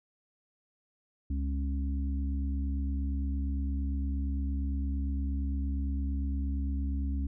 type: harmonic tone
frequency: 68.7 Hz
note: C#2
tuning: 15 cents flat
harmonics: 1 / 3 / 4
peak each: -29 / -41 / -39 dBFS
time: 1.3-7.27 s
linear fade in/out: 5 ms
effects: none